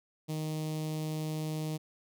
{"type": "tone with notch filter", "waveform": "sawtooth", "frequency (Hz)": 155.56, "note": "D#3", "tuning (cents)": 0, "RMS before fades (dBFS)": -35, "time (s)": [0.28, 1.78], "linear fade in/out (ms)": 20, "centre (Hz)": 1500, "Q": 0.63, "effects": []}